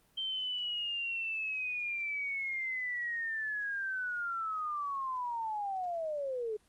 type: linear sweep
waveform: sine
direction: down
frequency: 3136 to 416.1 Hz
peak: -33 dBFS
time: 0.17-6.57 s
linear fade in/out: 10 ms
effects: pink hiss -68 dBFS RMS until 6.68 s + Opus 24 kbps